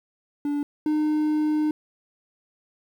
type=tone pair in turn; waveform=triangle; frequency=290 / 304.8 Hz; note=D4 / D#4; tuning=-22 / -36 cents; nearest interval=minor second; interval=86 cents; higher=second; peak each=-21 / -18 dBFS; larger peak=second; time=0.45-0.63 / 0.86-1.71 s; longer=second; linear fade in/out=2 ms; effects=9-bit